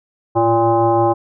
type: tone with frequency modulation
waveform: sine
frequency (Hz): 577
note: D5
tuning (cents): -31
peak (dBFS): -11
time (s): 0.35-1.14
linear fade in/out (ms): 20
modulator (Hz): 232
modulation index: 1.7
effects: none